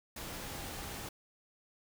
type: tone in noise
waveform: sine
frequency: 807 Hz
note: G#5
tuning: 50 cents flat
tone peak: -54 dBFS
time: 0.43-1.05 s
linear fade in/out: 5 ms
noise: pink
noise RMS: -43 dBFS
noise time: 0.16-1.09 s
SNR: -14 dB
effects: none